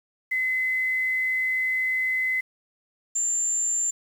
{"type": "tone pair in turn", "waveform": "sine", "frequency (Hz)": [2037, 7259], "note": ["C7", "A#8"], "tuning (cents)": [-47, -47], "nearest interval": "octave + minor seventh", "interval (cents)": 2200, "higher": "second", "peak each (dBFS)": -22, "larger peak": "neither", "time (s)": [[0.31, 2.41], [3.15, 3.91]], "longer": "first", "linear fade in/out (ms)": 10, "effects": ["8-bit"]}